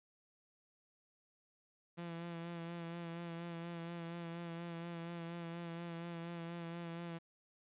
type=tone with vibrato; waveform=sawtooth; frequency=169.4 Hz; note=E3; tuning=48 cents sharp; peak=-39 dBFS; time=1.97-7.19 s; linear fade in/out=20 ms; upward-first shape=sine; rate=4.2 Hz; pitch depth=29 cents each way; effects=resampled to 8000 Hz + 11-bit